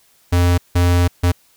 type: tone bursts at uneven times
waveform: square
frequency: 88 Hz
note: F2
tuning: 14 cents sharp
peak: -12 dBFS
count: 3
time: 0.32-0.58 / 0.75-1.08 / 1.23-1.32 s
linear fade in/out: 10 ms
effects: white hiss -55 dBFS RMS until 1.56 s